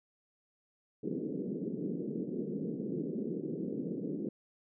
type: band-pass noise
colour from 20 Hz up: pink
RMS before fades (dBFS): -37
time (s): 1.03-4.29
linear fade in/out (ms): 5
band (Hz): 160 to 450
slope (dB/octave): 48
effects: none